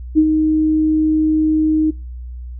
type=tone with ADSR envelope; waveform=sine; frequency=311.1 Hz; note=D#4; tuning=in tune; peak=-6 dBFS; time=0.15-1.91 s; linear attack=31 ms; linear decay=62 ms; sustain=-6 dB; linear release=13 ms; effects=noise-tail reverb RT60 0.3 s tail -26 dB re dry + added 61 Hz sine -27 dBFS peak until 2.59 s